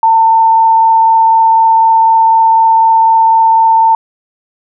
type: tone with frequency modulation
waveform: sine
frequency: 900 Hz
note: A5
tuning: 39 cents sharp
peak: -4 dBFS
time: 0.03-3.95 s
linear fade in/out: 2 ms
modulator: 24 Hz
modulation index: 0.38
effects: none